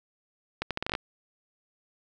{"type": "accelerating click train", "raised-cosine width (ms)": 0.3, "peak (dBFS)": -13, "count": 9, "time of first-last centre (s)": [0.62, 0.952], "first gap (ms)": 87, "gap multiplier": 0.77, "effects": []}